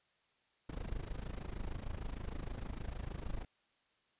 brown noise with amplitude modulation, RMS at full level -38 dBFS, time 0.69-3.45 s, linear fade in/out 5 ms, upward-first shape sine, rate 26.5 Hz, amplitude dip 85%, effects white hiss -75 dBFS RMS until 4.19 s + resampled to 8000 Hz

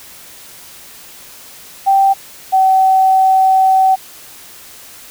sine tone pair in turn, 781 / 761.8 Hz, G5 / G5, -7 / -50 cents, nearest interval unison, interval 43 cents, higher first, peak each -7 dBFS, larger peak neither, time 1.86-2.14 / 2.52-3.96 s, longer second, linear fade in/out 20 ms, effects white hiss -37 dBFS RMS until 5.1 s

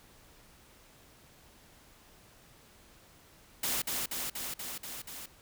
white noise with echo, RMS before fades -32 dBFS, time 3.63-3.82 s, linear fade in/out 5 ms, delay 240 ms, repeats 6, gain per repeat -2 dB, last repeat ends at 5.26 s, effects pink hiss -59 dBFS RMS until 5.41 s

